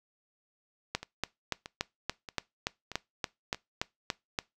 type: two click trains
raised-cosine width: 0.2 ms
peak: -12 / -23 dBFS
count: 13 / 5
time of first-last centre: 0.95-4.388 / 1.03-3.546 s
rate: 3.49 / 1.59 Hz
effects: noise-tail reverb RT60 0.2 s tail -22 dB re dry